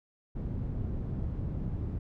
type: low-pass noise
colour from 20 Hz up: white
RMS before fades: -34 dBFS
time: 0.35-1.99 s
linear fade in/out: 10 ms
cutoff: 130 Hz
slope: 12 dB/octave
effects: none